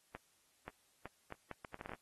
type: accelerating click train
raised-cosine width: 0.5 ms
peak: -30 dBFS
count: 12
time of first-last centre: 0.15-1.935 s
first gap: 530 ms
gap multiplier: 0.71
effects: white hiss -73 dBFS RMS until 2.01 s + AAC 32 kbps